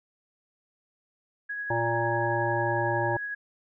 sine tone with tremolo, 1664 Hz, G#6, 3 cents sharp, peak -30 dBFS, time 1.49-3.35 s, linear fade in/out 10 ms, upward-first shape sine, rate 11 Hz, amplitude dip 25%
harmonic tone, 116.54 Hz, A#2, in tune, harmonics 1 / 3 / 5 / 7 / 8, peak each -31 / -31 / -31 / -31 / -31 dBFS, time 1.7-3.17 s, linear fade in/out 5 ms
effects none

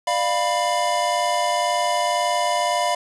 square chord, B diminished, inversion first, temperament equal with one note detuned, 596.6 / 698.5 / 987.8 Hz, D5 / F5 / B5, +27 / 0 / 0 cents, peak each -26 / -23 / -24 dBFS, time 0.07-2.95 s, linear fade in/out 5 ms, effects resampled to 24000 Hz + 7-bit

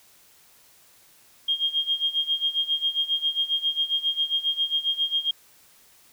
sine tone with tremolo, 3229 Hz, G#7, 49 cents flat, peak -19 dBFS, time 1.48-5.31 s, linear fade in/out 5 ms, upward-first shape sine, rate 7.4 Hz, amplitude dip 85%, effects white hiss -56 dBFS RMS until 6.12 s

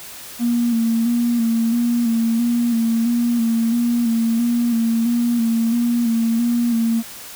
triangle tone with vibrato, 233.1 Hz, A#3, in tune, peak -11 dBFS, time 0.39-7.03 s, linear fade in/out 50 ms, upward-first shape square, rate 1.5 Hz, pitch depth 35 cents each way, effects tanh soft clip ceiling -13 dBFS + white hiss -36 dBFS RMS until 7.35 s

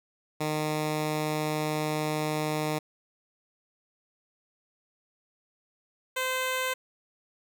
10% pulse tone pair in turn, 153.3 / 515.6 Hz, D#3 / C5, -25 / -26 cents, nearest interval octave + major sixth, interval 2099 cents, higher second, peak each -19 dBFS, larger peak neither, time 0.4-2.79 / 6.16-6.74 s, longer first, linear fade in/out 10 ms, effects none

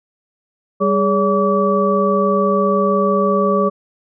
sine tone cluster, 197.4 / 413 / 567 / 1150 Hz, G3 / G#4 / C#5 / D6, +12 / -10 / +39 / -37 cents, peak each -18 dBFS, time 0.8-3.7 s, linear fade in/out 20 ms, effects none

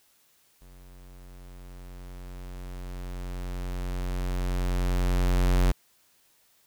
square tone with level ramp, 45.16 Hz, F#1, 41 cents flat, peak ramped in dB -49 to -19 dBFS, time 0.61-5.72 s, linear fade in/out 10 ms, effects white hiss -64 dBFS RMS until 6.66 s

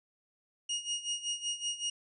25% pulse tone with tremolo, 2867 Hz, F7, 45 cents sharp, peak -27 dBFS, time 0.69-1.9 s, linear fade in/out 5 ms, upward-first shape sine, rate 5.3 Hz, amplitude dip 80%, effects resampled to 22050 Hz

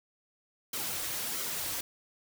white noise with flanger, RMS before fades -35 dBFS, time 0.73-1.81 s, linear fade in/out 5 ms, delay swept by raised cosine 1.1 to 5 ms, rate 1.5 Hz, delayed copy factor -0.55, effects none

